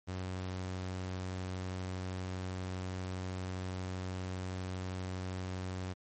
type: tone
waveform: sawtooth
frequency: 92.5 Hz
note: F#2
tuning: in tune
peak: -33 dBFS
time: 0.07-5.94 s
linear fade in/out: 20 ms
effects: MP3 32 kbps